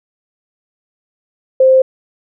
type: tone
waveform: sine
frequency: 523.3 Hz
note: C5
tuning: in tune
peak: -5 dBFS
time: 1.6-1.82 s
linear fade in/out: 5 ms
effects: none